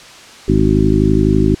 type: harmonic tone with a mistuned harmonic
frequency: 51.91 Hz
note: G#1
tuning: in tune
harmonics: 1 / 2 / 3 / 4 / 5 / 6 / 7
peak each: -17 / -17 / -17 / -17 / -17 / -17 / -17 dBFS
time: 0.48-1.55 s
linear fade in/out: 5 ms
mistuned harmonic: 7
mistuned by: +43 cents
effects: white hiss -37 dBFS RMS until 1.6 s + low-pass 6000 Hz 12 dB/octave